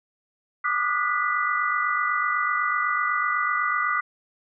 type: tone cluster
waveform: sine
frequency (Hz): 1182 / 1230 / 1455 / 1978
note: D6 / D#6 / F#6 / B6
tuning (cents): +11 / -20 / -29 / +2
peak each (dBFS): -27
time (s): 0.64-4.01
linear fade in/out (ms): 10
effects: none